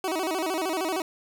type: tone with vibrato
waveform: 20% pulse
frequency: 346.7 Hz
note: F4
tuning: 13 cents flat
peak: -21 dBFS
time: 0.04-1.02 s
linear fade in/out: 2 ms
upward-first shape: square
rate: 13 Hz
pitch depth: 150 cents each way
effects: none